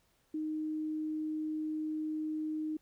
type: tone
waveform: sine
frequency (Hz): 310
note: D#4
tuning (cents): -6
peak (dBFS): -33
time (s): 0.34-2.77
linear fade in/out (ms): 5
effects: pink hiss -72 dBFS RMS until 2.81 s